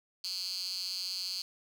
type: tone with high-pass filter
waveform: 10% pulse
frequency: 184.9 Hz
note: F#3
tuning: 1 cent flat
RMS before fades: -37 dBFS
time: 0.24-1.42 s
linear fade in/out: 2 ms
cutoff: 4400 Hz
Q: 8
effects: none